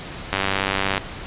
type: click train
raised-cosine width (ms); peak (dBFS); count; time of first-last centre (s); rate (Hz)
0.3; -4; 64; 0.33-0.979; 97.1
effects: pink hiss -34 dBFS RMS until 1.26 s + resampled to 8000 Hz